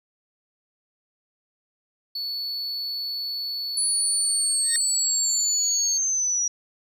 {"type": "tone", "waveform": "triangle", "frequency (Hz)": 4435, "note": "C#8", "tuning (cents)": 0, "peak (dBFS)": -26, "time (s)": [2.15, 5.98], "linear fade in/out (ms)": 5}
{"type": "exponential sweep", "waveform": "sine", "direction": "down", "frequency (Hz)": [9956, 5760], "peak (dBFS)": -21, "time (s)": [3.77, 6.48], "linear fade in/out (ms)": 5}
{"type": "tone with exponential growth", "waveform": "sawtooth", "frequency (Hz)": 1853, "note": "A#6", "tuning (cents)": -11, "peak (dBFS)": -19, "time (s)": [4.61, 4.76], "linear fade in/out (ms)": 1, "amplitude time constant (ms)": 31}
{"effects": []}